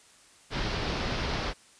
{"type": "low-pass noise", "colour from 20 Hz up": "pink", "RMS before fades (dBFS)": -31, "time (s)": [0.5, 1.54], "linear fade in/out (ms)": 50, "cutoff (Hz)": 5400, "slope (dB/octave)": 48, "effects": ["white hiss -57 dBFS RMS until 1.79 s", "resampled to 22050 Hz"]}